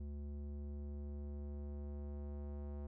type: tone with low-pass filter sweep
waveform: square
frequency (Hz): 72.2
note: D2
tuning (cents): -29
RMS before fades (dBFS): -45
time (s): 0-2.87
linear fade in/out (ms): 5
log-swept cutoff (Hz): 300 to 690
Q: 0.87
effects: none